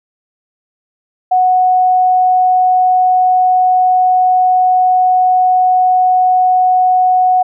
sine tone, 737 Hz, F#5, 7 cents flat, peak -7 dBFS, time 1.31-7.43 s, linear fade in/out 10 ms, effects none

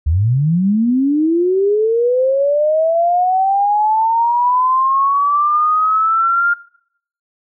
sine linear sweep, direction up, 70.3 to 1410 Hz, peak -11 dBFS, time 0.06-6.54 s, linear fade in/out 10 ms, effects noise-tail reverb RT60 0.7 s tail -22 dB re dry

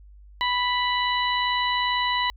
harmonic tone, 987.8 Hz, B5, in tune, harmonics 1 / 2 / 3 / 4, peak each -24 / -27 / -29 / -30 dBFS, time 0.41-2.3 s, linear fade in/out 0 ms, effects added 50 Hz sine -45 dBFS peak until 2.36 s

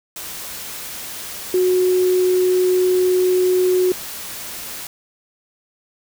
sine tone in noise, 366.5 Hz, F#4, 16 cents flat, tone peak -13 dBFS, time 1.54-3.92 s, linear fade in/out 2 ms, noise white, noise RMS -31 dBFS, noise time 0.16-4.87 s, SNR +15 dB, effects none

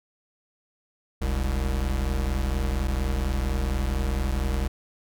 square tone pair together, 42 / 66.3 Hz, E1 / C2, +33 / +23 cents, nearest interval minor sixth, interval 790 cents, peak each -28 / -26 dBFS, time 1.21-4.68 s, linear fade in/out 10 ms, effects none

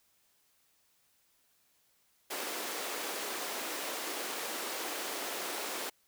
pink high-pass noise, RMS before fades -38 dBFS, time 2.3-5.9 s, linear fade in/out 10 ms, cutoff 320 Hz, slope 24 dB/octave, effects white hiss -71 dBFS RMS until 6.07 s

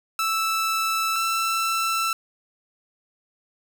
sawtooth tone pair in turn, 1318.5 / 1333.1 Hz, E6 / E6, 0 / +19 cents, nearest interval unison, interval 19 cents, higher second, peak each -18 dBFS, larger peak neither, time 0.19-1.16 / 1.16-2.13 s, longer neither, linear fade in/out 2 ms, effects none

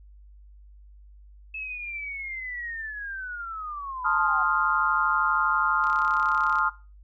sine linear sweep, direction down, 2611 to 742 Hz, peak -32 dBFS, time 1.54-4.43 s, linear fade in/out 5 ms
sine chord, F dominant seventh, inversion first, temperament equal with one note detuned, 871.4 / 1046.5 / 1244.5 / 1396.9 Hz, A5 / C6 / Eb6 / F6, -17 / 0 / 0 / 0 cents, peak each -30 / -28 / -26 / -25 dBFS, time 4.04-6.7 s, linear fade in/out 20 ms
click train, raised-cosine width 0.2 ms, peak -26 dBFS, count 26, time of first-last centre 5.84-6.586 s, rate 33.5 Hz
effects noise-tail reverb RT60 0.3 s tail -17 dB re dry + added 50 Hz sine -47 dBFS peak until 7.03 s

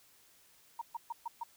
sine tone bursts, 932.3 Hz, A#5, in tune, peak -35 dBFS, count 5, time 0.79-1.435 s, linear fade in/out 5 ms, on 25 ms, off 130 ms, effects white hiss -64 dBFS RMS until 1.56 s

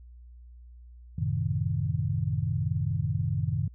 sine chord, F# diminished seventh, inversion none, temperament equal with one note detuned, 91.81 / 110 / 130.81 / 155.56 Hz, F#2 / A2 / C3 / Eb3, -13 / 0 / 0 / 0 cents, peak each -31 dBFS, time 1.18-3.68 s, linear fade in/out 5 ms, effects added 60 Hz sine -46 dBFS peak until 3.74 s

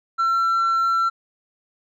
triangle tone with hard clipping, 1351 Hz, E6, 42 cents sharp, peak -16 dBFS, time 0.18-1.1 s, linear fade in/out 20 ms, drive 1 dB, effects none

